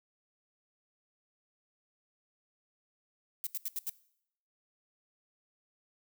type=noise bursts; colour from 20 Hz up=violet; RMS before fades=-35 dBFS; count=5; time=3.44-3.895 s; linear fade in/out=0 ms; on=27 ms; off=80 ms; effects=noise-tail reverb RT60 0.7 s tail -20 dB re dry